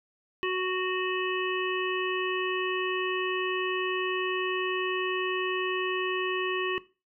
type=harmonic tone; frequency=370 Hz; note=F#4; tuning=in tune; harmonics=1 / 3 / 5 / 7 / 8; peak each=-28 / -33 / -35 / -36 / -37 dBFS; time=0.43-6.78 s; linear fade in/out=0 ms; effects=noise-tail reverb RT60 0.3 s tail -17 dB re dry